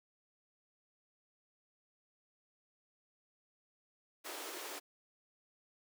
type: high-pass noise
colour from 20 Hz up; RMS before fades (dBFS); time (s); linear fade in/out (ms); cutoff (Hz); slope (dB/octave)
pink; -45; 4.24-4.8; 20; 290; 96
effects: none